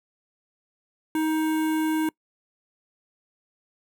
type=tone with notch filter; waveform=square; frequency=314.4 Hz; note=D#4; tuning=18 cents sharp; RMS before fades=-24 dBFS; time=1.15-2.09 s; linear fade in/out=2 ms; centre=4800 Hz; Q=0.73; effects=noise-tail reverb RT60 0.1 s tail -25 dB re dry